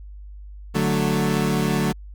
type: chord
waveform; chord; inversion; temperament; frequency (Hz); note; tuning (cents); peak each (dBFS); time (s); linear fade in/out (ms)
30% pulse; D major; none; equal; 146.83 / 185 / 220; D3 / F#3 / A3; 0 / 0 / 0; -21; 0.74-1.93; 20
effects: added 50 Hz sine -36 dBFS peak until 2.14 s